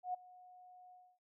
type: tone with ADSR envelope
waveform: sine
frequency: 728 Hz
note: F#5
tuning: 28 cents flat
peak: -34 dBFS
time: 0.03-1.19 s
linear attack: 110 ms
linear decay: 10 ms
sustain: -22 dB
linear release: 270 ms
effects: none